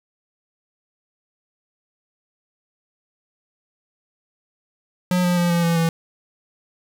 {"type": "tone with pitch steps", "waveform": "square", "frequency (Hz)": [180.4, 177.3, 174.25, 171.26, 168.32, 165.43], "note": ["F#3", "F3", "F3", "F3", "E3", "E3"], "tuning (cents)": [-44, 26, -4, -34, 36, 6], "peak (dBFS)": -17, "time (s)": [5.11, 5.89], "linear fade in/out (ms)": 2, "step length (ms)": 130, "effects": ["8-bit"]}